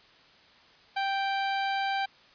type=tone; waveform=sawtooth; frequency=784 Hz; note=G5; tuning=in tune; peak=-23 dBFS; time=0.96-2.06 s; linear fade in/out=10 ms; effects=white hiss -57 dBFS RMS until 2.34 s + resampled to 11025 Hz